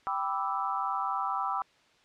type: chord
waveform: sine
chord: E minor seventh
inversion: first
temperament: equal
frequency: 784 / 987.8 / 1174.7 / 1318.5 Hz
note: G5 / B5 / D6 / E6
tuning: 0 / 0 / 0 / 0 cents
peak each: -34 dBFS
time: 0.07-1.62 s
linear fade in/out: 0 ms
effects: white hiss -63 dBFS RMS until 2.04 s + low-pass 4000 Hz 12 dB/octave